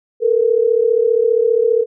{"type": "tone pair together", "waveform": "sine", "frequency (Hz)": [443.9, 478.9], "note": ["A4", "A#4"], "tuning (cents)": [15, 47], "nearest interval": "minor second", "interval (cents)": 132, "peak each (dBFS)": -14, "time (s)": [0.2, 1.86], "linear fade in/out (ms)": 50, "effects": []}